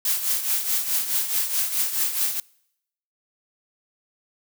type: noise with tremolo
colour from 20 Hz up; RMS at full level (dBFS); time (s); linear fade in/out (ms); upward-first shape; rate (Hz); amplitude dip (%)
blue; -21; 0.05-2.4; 2; triangle; 4.7; 70
effects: noise-tail reverb RT60 0.8 s tail -25 dB re dry